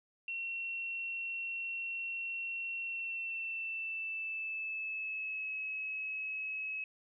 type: tone with pitch glide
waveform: sine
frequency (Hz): 2723 to 2570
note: F7 to E7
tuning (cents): -44 to -45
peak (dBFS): -36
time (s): 0.28-6.84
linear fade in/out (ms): 2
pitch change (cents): -101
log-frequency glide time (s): 2.81-5.54
effects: none